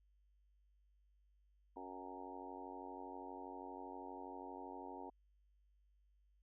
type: harmonic tone with a mistuned harmonic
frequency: 92.5 Hz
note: F#2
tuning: in tune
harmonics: 3 / 4 / 5 / 6 / 7 / 8 / 9 / 10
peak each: -54 / -55 / -57 / -62 / -60 / -56 / -55 / -54 dBFS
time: 1.76-5.1 s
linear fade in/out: 5 ms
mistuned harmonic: 8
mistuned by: +15 cents
effects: added 50 Hz sine -70 dBFS peak until 6.42 s